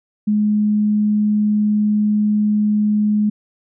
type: tone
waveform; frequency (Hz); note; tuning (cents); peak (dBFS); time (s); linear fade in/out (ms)
sine; 210.2; G#3; +21; -13; 0.27-3.3; 10
effects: none